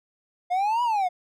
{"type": "exponential two-way sweep", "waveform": "triangle", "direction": "up then down", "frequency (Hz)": [702, 987.8, 702], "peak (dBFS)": -19, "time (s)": [0.5, 1.09], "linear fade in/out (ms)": 20, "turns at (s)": 0.83, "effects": []}